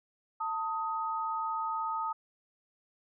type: tone pair together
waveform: sine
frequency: 893 / 1256.6 Hz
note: A5 / D#6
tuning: +25 / +17 cents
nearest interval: tritone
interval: 592 cents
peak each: -34 / -33 dBFS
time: 0.4-2.13 s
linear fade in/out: 10 ms
effects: none